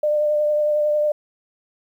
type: tone with vibrato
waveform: sine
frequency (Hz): 599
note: D5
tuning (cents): +34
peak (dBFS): -16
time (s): 0.03-1.12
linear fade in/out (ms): 5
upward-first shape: triangle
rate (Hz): 11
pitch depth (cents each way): 20
effects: 9-bit